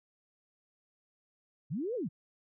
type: linear two-way sweep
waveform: sine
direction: up then down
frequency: 115.8 to 523.3 to 115.8 Hz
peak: -32 dBFS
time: 1.7-2.09 s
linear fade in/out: 20 ms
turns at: 1.95 s
effects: none